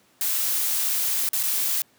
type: noise with dropouts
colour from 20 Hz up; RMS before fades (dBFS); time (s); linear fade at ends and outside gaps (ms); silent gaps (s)
blue; -24; 0.21-1.82; 1; 1.29-1.332 / 1.43-1.435
effects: pink hiss -60 dBFS RMS until 1.98 s + high-pass 150 Hz 12 dB/octave